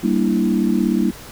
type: chord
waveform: sine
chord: E half-diminished seventh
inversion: first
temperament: equal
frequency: 196 / 233.1 / 293.7 / 329.6 Hz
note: G3 / Bb3 / D4 / E4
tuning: 0 / 0 / 0 / 0 cents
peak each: -19 / -19 / -23 / -21 dBFS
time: 0.03-1.11 s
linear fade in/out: 10 ms
effects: pink hiss -38 dBFS RMS until 1.31 s